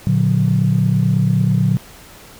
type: chord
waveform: sine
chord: Bb augmented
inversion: none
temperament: just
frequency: 116.54 / 145.68 / 182.1 Hz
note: Bb2 / D3 / F#3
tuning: 0 / -14 / -27 cents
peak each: -16 dBFS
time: 0.07-1.77 s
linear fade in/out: 0 ms
effects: tanh soft clip ceiling -4 dBFS + pink hiss -41 dBFS RMS until 2.39 s